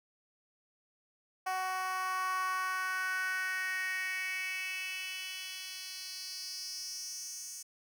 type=tone with high-pass filter sweep; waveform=10% pulse; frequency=373.4 Hz; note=F#4; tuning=16 cents sharp; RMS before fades=-37 dBFS; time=1.46-7.63 s; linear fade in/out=10 ms; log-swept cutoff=800 to 7000 Hz; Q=4; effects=none